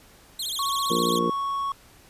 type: tone with vibrato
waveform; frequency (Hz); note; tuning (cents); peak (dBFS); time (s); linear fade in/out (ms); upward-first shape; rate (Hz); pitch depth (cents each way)
sawtooth; 3675; A#7; -25; -25; 0.39-1.19; 5; sine; 15; 270
type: tone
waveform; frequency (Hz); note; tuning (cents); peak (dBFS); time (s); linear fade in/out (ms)
triangle; 1108.7; C#6; 0; -23; 0.59-1.72; 2
type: harmonic tone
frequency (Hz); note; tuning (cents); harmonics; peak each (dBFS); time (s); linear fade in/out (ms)
58.27; A#1; 0; 3 / 4 / 5 / 6 / 7 / 8 / 9; -30 / -29 / -34 / -28 / -36 / -28 / -38; 0.9-1.3; 5
effects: pink hiss -53 dBFS RMS until 2.09 s + resampled to 32000 Hz